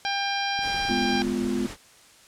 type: harmonic tone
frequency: 797 Hz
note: G5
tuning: 28 cents sharp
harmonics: 1 / 2 / 3 / 4 / 5 / 6 / 7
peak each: -28 / -31 / -33 / -34 / -35 / -36 / -36 dBFS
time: 0.05-1.22 s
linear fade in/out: 0 ms
type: clicks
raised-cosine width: 3 ms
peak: -29 dBFS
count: 12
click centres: 0.591 / 0.677 / 0.746 / 0.804 / 0.852 / 0.888 / 0.92 / 0.974 / 1.019 / 1.105 / 1.154 / 1.275 s
type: noise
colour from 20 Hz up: pink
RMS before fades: -38 dBFS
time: 0.6-1.77 s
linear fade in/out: 50 ms
type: chord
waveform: sine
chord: F diminished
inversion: first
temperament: just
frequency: 209.5 / 251.4 / 349.2 Hz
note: Ab3 / Cb4 / F4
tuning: +15 / +31 / 0 cents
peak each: -28 / -27 / -29 dBFS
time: 0.89-1.67 s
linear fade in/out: 10 ms
effects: white hiss -53 dBFS RMS until 2.27 s + low-pass 9000 Hz 12 dB/octave